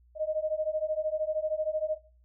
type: beating tone pair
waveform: sine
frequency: 614 / 627 Hz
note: D#5 / D#5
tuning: -23 / +13 cents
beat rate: 13 Hz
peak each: -31 / -31 dBFS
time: 0.15-1.98 s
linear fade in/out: 50 ms
effects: noise-tail reverb RT60 0.4 s tail -19 dB re dry + added 60 Hz sine -58 dBFS peak until 2.24 s